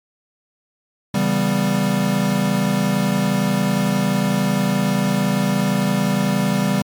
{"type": "chord", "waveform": "square", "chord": "C# half-diminished seventh", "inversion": "none", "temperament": "equal", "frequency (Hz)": [138.59, 164.81, 196, 246.9], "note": ["C#3", "E3", "G3", "B3"], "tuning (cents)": [0, 0, 0, 0], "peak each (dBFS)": [-25, -25, -19, -25], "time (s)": [1.14, 6.82], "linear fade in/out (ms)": 5, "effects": ["MP3 96 kbps"]}